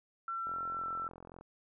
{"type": "tone with pitch glide", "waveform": "sine", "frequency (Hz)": [1349, 1336.6], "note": ["E6", "E6"], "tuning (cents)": [40, 24], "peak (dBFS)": -35, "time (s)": [0.28, 1.08], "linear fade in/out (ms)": 2, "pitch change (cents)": -16, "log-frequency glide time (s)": [0.73, 0.87]}
{"type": "click train", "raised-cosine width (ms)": 1, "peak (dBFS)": -36, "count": 42, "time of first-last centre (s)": [0.47, 1.41], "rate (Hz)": 43.6}
{"effects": []}